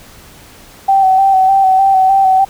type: tone with vibrato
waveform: sine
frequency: 768 Hz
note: G5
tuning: 36 cents flat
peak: -6 dBFS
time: 0.88-2.45 s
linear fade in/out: 10 ms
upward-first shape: square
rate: 3.3 Hz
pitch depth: 26 cents each way
effects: pink hiss -39 dBFS RMS until 2.49 s